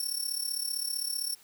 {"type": "tone with amplitude modulation", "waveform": "15% pulse", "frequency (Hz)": 5450, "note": "F8", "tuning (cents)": -43, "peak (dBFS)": -22, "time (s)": [0, 1.35], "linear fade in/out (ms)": 2, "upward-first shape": "sine", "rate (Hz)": 35.5, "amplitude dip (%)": 75, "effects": ["white hiss -58 dBFS RMS until 1.43 s", "high-pass 100 Hz 12 dB/octave"]}